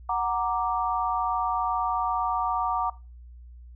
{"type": "chord", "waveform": "sine", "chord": "Gb augmented", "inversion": "none", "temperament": "equal", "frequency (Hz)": [740, 932.3, 1174.7], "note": ["Gb5", "Bb5", "D6"], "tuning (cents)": [0, 0, 0], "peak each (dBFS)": -28, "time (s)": [0.09, 2.9], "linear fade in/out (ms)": 5, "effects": ["noise-tail reverb RT60 0.3 s tail -20 dB re dry", "added 60 Hz sine -43 dBFS peak until 3.75 s"]}